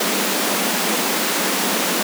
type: high-pass noise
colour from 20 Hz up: pink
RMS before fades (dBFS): -20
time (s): 0-2.03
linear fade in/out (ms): 5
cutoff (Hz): 180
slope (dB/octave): 96
effects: none